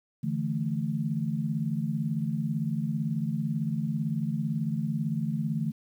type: chord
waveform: sine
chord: D suspended second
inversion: none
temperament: equal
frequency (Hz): 146.83 / 164.81 / 220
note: D3 / E3 / A3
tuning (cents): 0 / 0 / 0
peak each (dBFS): -31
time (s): 0.23-5.72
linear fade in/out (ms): 10
effects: 10-bit